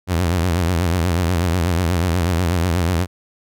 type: tone with vibrato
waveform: sawtooth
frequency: 87 Hz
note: F2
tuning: 6 cents flat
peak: -12 dBFS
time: 0.07-3.07 s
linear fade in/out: 50 ms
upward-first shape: triangle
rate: 8.2 Hz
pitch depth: 150 cents each way
effects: none